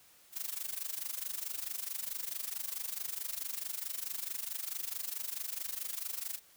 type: noise with amplitude modulation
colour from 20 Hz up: blue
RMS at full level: -36 dBFS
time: 0.32-6.4 s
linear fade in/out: 50 ms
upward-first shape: sine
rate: 24.6 Hz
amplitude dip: 85%
effects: white hiss -62 dBFS RMS until 6.56 s